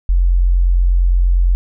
sine tone, 44.32 Hz, F1, 26 cents sharp, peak -9 dBFS, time 0.09-1.55 s, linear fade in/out 0 ms, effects none

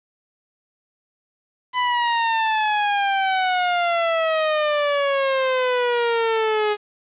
sawtooth exponential sweep, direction down, 1005 to 415.3 Hz, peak -14 dBFS, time 1.73-6.77 s, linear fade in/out 50 ms, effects resampled to 8000 Hz + 8-bit

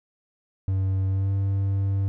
triangle tone with pitch glide, 95.6 to 97.95 Hz, G2 to G2, -43 to -1 cents, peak -19 dBFS, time 0.68-2.08 s, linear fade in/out 0 ms, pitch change +42 cents, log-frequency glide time 1.08-1.31 s, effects none

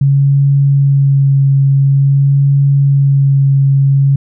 sine tone with vibrato, 138.59 Hz, C#3, in tune, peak -6 dBFS, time 0.01-4.16 s, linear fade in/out 5 ms, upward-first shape sine, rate 0.48 Hz, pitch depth 14 cents each way, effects none

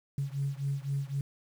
sine beating tone pair, 137.5 / 141.4 Hz, C#3 / C#3, -14 / +35 cents, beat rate 3.9 Hz, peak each -32 / -33 dBFS, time 0.18-1.21 s, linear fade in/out 2 ms, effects tanh soft clip ceiling -23 dBFS + 9-bit

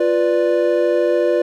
triangle chord, B diminished, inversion second, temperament equal, 349.2 / 493.9 / 587.3 Hz, F4 / B4 / D5, 0 / 0 / 0 cents, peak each -16 dBFS, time 0-1.42 s, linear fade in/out 5 ms, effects none

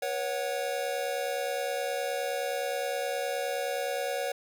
square chord, B suspended second, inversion none, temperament equal with one note detuned, 484.8 / 554.4 / 740 Hz, B4 / C#5 / F#5, -32 / 0 / 0 cents, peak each -36 / -33 / -36 dBFS, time 0.02-4.32 s, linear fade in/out 5 ms, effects none

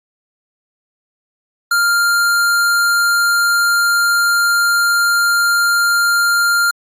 square tone, 1396.9 Hz, F6, in tune, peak -12 dBFS, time 1.71-6.71 s, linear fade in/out 5 ms, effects AAC 64 kbps

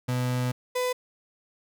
35% pulse tone pair in turn, 125.2 / 500.8 Hz, B2 / B4, +24 / +24 cents, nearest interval 2 octaves, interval 2400 cents, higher second, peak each -23 dBFS, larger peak neither, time 0.08-0.52 / 0.75-0.93 s, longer first, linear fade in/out 10 ms, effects none

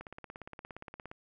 click train, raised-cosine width 0.5 ms, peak -29 dBFS, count 20, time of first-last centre 0.01-1.115 s, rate 17.2 Hz, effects none

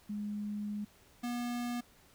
sine / square tone pair in turn, 207.7 / 241.5 Hz, G#3 / B3, 0 / -39 cents, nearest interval minor third, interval 261 cents, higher second, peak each -35 / -35 dBFS, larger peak neither, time 0.09-0.85 / 1.23-1.81 s, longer first, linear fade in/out 10 ms, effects pink hiss -63 dBFS RMS until 2.14 s

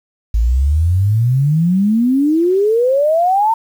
sine exponential sweep, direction up, 53 to 921 Hz, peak -10 dBFS, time 0.34-3.54 s, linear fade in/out 5 ms, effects 7-bit

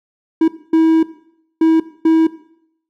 triangle tone bursts at uneven times, 322.9 Hz, E4, 36 cents flat, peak -6 dBFS, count 4, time 0.41-0.48 / 0.73-1.03 / 1.61-1.8 / 2.05-2.27 s, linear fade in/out 5 ms, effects noise-tail reverb RT60 0.7 s tail -17 dB re dry

